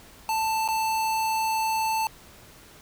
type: tone with dropouts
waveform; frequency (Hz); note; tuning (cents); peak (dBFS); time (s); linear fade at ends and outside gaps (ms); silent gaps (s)
square; 884; A5; +8; -24; 0.29-2.07; 1; 0.678-0.686
effects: pink hiss -50 dBFS RMS until 2.81 s